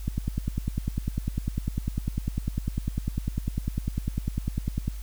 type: click train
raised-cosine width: 5 ms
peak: -14 dBFS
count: 49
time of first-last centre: 0.08-4.88 s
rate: 10 Hz
effects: added 50 Hz sine -33 dBFS peak until 5.02 s + white hiss -51 dBFS RMS until 5.02 s